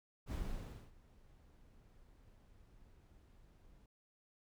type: noise with ADSR envelope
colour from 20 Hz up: brown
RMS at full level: -40 dBFS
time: 0.26-3.86 s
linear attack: 56 ms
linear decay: 590 ms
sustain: -23 dB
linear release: 4 ms
effects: none